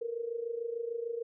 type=tone with amplitude modulation; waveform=sine; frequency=466.2 Hz; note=A#4; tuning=in tune; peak=-30 dBFS; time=0.01-1.23 s; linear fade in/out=10 ms; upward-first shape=sine; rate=26.7 Hz; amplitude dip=75%; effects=none